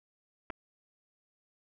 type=clicks; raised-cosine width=0.5 ms; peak=-24 dBFS; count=2; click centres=0.501 / 0.504 s; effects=none